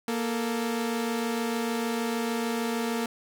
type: tone pair together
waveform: sawtooth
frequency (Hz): 234 / 441.4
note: A#3 / A4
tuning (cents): +7 / +5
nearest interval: major seventh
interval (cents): 1098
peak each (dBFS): -24 / -29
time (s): 0.08-3.06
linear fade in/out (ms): 2
effects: none